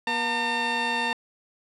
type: tone pair together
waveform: 15% pulse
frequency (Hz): 240 / 906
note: B3 / A#5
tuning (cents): -49 / -50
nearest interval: octave + major seventh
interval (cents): 2299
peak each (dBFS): -25 / -18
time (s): 0.07-1.13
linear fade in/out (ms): 2
effects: low-pass 5000 Hz 12 dB/octave